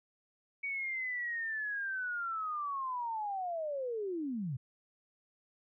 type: linear sweep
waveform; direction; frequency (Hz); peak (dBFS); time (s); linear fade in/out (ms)
sine; down; 2257 to 116.54; -34; 0.63-4.57; 10
effects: none